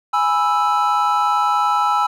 triangle chord, E major, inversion first, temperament equal, 830.6 / 987.8 / 1318.5 Hz, G#5 / B5 / E6, 0 / 0 / 0 cents, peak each -17 / -19 / -16 dBFS, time 0.13-2.07 s, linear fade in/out 10 ms, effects none

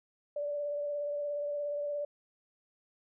sine tone with vibrato, 582 Hz, D5, 16 cents flat, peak -32 dBFS, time 0.36-2.05 s, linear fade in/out 5 ms, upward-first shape triangle, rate 17 Hz, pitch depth 23 cents each way, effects none

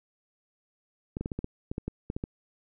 clicks, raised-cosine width 3 ms, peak -19 dBFS, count 12, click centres 1.169 / 1.21 / 1.259 / 1.318 / 1.39 / 1.444 / 1.715 / 1.781 / 1.88 / 2.101 / 2.165 / 2.239 s, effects none

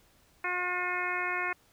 harmonic tone, 359 Hz, F4, 48 cents sharp, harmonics 1 / 2 / 3 / 4 / 5 / 6 / 7, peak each -40 / -39 / -36 / -36 / -36 / -35 / -39 dBFS, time 0.44-1.53 s, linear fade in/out 5 ms, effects pink hiss -64 dBFS RMS until 1.72 s

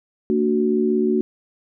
sine chord, Bb augmented, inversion none, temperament equal with one note detuned, 227.5 / 293.7 / 370 Hz, Bb3 / D4 / F#4, -42 / 0 / 0 cents, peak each -20 / -24 / -19 dBFS, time 0.3-1.21 s, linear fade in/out 0 ms, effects none

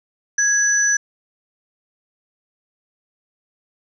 sine tone pair together, 1661.2 / 5966 Hz, G#6 / F#8, 0 / +13 cents, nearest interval octave + minor seventh, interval 2213 cents, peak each -17 dBFS, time 0.38-0.97 s, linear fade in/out 5 ms, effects none

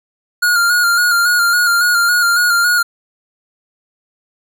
square tone with vibrato, 1420 Hz, F6, 28 cents sharp, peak -11 dBFS, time 0.42-2.83 s, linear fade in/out 10 ms, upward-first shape square, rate 3.6 Hz, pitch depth 31 cents each way, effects 8-bit

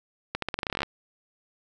accelerating click train, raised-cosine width 0.3 ms, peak -12 dBFS, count 15, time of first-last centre 0.35-0.832 s, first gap 73 ms, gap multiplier 0.87, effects none

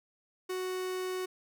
45% pulse tone, 370 Hz, F#4, in tune, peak -33 dBFS, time 0.49-1.26 s, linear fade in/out 10 ms, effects none

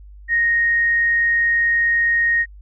sine tone, 1864.7 Hz, A#6, in tune, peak -14 dBFS, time 0.28-2.46 s, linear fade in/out 50 ms, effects added 50 Hz sine -38 dBFS peak until 2.61 s

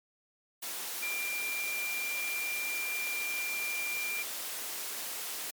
sine tone in noise, 2381 Hz, D7, 23 cents sharp, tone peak -33 dBFS, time 1.02-4.23 s, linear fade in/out 10 ms, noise white, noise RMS -38 dBFS, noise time 0.62-5.51 s, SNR +2 dB, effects high-pass 300 Hz 12 dB/octave + MP3 96 kbps

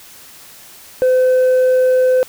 triangle tone with tanh clipping, 511 Hz, C5, 41 cents flat, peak -10 dBFS, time 1.02-2.23 s, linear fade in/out 0 ms, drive 7 dB, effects white hiss -40 dBFS RMS until 2.28 s

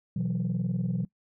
sine chord, B suspended fourth, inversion none, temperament equal, 123.47 / 164.81 / 185 Hz, B2 / E3 / F#3, 0 / 0 / 0 cents, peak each -30 / -29 / -28 dBFS, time 0.16-1.05 s, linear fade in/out 5 ms, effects noise-tail reverb RT60 0.1 s tail -22 dB re dry + tanh soft clip ceiling -22 dBFS

